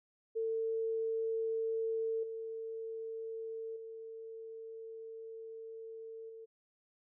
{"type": "tone with level steps", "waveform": "sine", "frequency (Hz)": 449, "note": "A4", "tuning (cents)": 35, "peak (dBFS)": [-32, -39, -44, -47], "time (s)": [0.35, 6.46], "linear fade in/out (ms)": 20, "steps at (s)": [2.23, 3.76, 6.29], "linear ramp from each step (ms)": 5, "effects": []}